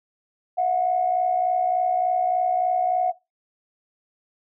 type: tone pair together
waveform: sine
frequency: 666 / 729.4 Hz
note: E5 / F#5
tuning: +18 / -25 cents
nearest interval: major second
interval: 157 cents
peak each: -25 / -19 dBFS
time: 0.57-3.12 s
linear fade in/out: 20 ms
effects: noise-tail reverb RT60 0.2 s tail -18 dB re dry + tanh soft clip ceiling -11 dBFS